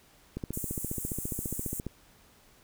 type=click train; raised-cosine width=3 ms; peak=-21 dBFS; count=23; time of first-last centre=0.37-1.867 s; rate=14.7 Hz
type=high-pass noise; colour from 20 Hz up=pink; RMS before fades=-38 dBFS; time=0.53-1.8 s; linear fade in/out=5 ms; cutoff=7300 Hz; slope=48 dB/octave
effects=pink hiss -60 dBFS RMS until 2.63 s